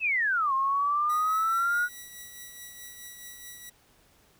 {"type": "exponential two-way sweep", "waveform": "sine", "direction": "down then up", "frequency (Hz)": [2699, 1060, 1461], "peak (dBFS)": -23, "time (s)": [0, 1.89], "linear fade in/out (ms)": 50, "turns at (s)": 0.53}
{"type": "tone with tremolo", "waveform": "5% pulse", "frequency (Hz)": 1942, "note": "B6", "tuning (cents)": -30, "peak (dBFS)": -30, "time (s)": [1.09, 3.7], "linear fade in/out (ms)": 10, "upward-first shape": "triangle", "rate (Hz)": 4.7, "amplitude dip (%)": 45}
{"effects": ["pink hiss -62 dBFS RMS until 4.39 s"]}